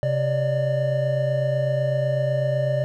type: tone cluster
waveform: triangle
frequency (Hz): 132.9 / 572 / 600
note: C3 / D5 / D5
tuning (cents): +27 / -46 / +37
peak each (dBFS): -21 / -27 / -21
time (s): 0.03-2.84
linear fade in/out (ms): 0
effects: none